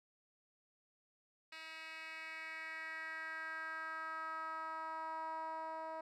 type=tone with band-pass filter sweep; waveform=10% pulse; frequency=320 Hz; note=D#4; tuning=49 cents sharp; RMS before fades=-45 dBFS; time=1.52-6.01 s; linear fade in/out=5 ms; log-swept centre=3000 to 780 Hz; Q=3.5; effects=none